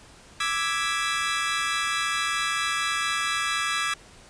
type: chord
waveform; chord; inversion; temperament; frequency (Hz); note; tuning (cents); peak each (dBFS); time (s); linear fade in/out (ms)
25% pulse; E dominant seventh; third; equal; 1174.7 / 1318.5 / 1661.2 / 1975.5; D6 / E6 / G#6 / B6; 0 / 0 / 0 / 0; -26 / -26 / -25 / -29; 0.4-3.94; 5
effects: pink hiss -50 dBFS RMS until 4.29 s + resampled to 22050 Hz